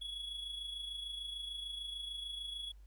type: tone with amplitude modulation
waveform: triangle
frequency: 3364 Hz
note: G#7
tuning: 22 cents sharp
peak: -37 dBFS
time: 0.01-2.72 s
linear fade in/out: 10 ms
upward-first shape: sine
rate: 26.7 Hz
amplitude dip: 50%
effects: added 50 Hz sine -53 dBFS peak until 2.86 s + pink hiss -75 dBFS RMS until 2.86 s